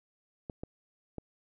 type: clicks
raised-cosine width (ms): 2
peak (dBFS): -25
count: 3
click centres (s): 0.498 / 0.635 / 1.183
effects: none